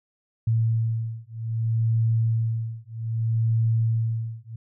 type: beating tone pair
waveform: sine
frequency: 113 / 113.63 Hz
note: A2 / A#2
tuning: +47 / -44 cents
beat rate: 0.63 Hz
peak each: -24 dBFS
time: 0.47-4.56 s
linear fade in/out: 5 ms
effects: none